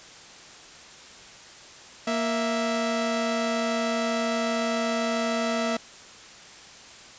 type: tone pair together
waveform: sawtooth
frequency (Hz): 233.1 / 659.3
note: A#3 / E5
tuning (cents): 0 / 0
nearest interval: octave + tritone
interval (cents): 1800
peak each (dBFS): -23 / -23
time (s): 2.07-5.77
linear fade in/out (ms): 5
effects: white hiss -46 dBFS RMS until 7.18 s + resampled to 16000 Hz